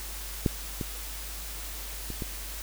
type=clicks; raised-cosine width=3 ms; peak=-10 / -18 / -24 / -20 dBFS; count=4; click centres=0.462 / 0.812 / 2.103 / 2.222 s; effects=added 50 Hz sine -39 dBFS peak until 2.62 s + white hiss -40 dBFS RMS until 2.62 s